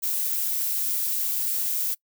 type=noise; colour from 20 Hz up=violet; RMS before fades=-26 dBFS; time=0.02-1.95 s; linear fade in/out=20 ms; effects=noise-tail reverb RT60 0.1 s tail -24 dB re dry